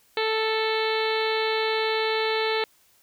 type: harmonic tone with a mistuned harmonic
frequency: 440.4 Hz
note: A4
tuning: 2 cents sharp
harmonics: 1 / 2 / 3 / 4 / 5 / 6 / 7 / 8 / 9 / 10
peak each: -25 / -30 / -34 / -33 / -32 / -36 / -37 / -36 / -34 / -39 dBFS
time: 0.17-2.64 s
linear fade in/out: 2 ms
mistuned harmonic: 10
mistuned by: -23 cents
effects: white hiss -61 dBFS RMS until 3.02 s